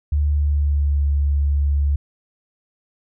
sine tone with pitch glide, 73.42 to 71.41 Hz, D2 to D2, 0 to -48 cents, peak -15 dBFS, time 0.12-1.96 s, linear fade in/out 5 ms, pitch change -48 cents, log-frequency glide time 0.3-1.04 s, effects none

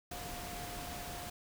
sine tone in noise, 708 Hz, F5, 23 cents sharp, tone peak -47 dBFS, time 0.11-1.3 s, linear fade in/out 5 ms, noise pink, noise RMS -44 dBFS, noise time 0.11-1.3 s, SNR -6 dB, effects none

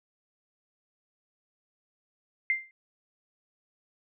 sine tone with exponential decay, 2093 Hz, C7, in tune, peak -20 dBFS, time 2.5-2.71 s, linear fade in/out 1 ms, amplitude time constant 45 ms, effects none

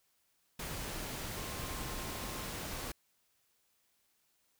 sine tone in noise, 1058 Hz, C6, 19 cents sharp, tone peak -51 dBFS, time 1.36-2.47 s, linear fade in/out 5 ms, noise pink, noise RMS -41 dBFS, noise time 0.59-2.92 s, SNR -13 dB, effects white hiss -75 dBFS RMS until 4.59 s

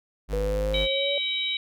square tone, 51.6 Hz, G#1, 10 cents flat, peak -27 dBFS, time 0.28-0.88 s, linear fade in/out 50 ms
sine exponential sweep, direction up, 487.9 to 571 Hz, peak -26 dBFS, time 0.33-1.18 s, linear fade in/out 2 ms
harmonic tone, 765 Hz, G5, 42 cents flat, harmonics 3 / 4 / 5, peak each -31 / -31 / -27 dBFS, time 0.74-1.57 s, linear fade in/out 2 ms
effects none

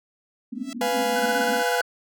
white band-pass noise, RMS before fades -32 dBFS, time 0.52-1.63 s, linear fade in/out 10 ms, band 220 to 270 Hz, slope 96 dB/octave
5% pulse tone with exponential growth, 659.3 Hz, E5, in tune, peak -22 dBFS, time 0.55-0.73 s, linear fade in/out 2 ms, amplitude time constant 37 ms
40% pulse chord, F diminished, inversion second, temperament equal, 493.9 / 698.5 / 830.6 Hz, Cb5 / F5 / Ab5, 0 / 0 / 0 cents, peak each -24 / -26 / -27 dBFS, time 0.81-1.81 s, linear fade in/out 2 ms
triangle tone bursts, 1500 Hz, F#6, 23 cents sharp, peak -23 dBFS, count 11, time 1.16-1.816 s, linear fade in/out 2 ms, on 36 ms, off 26 ms
effects none

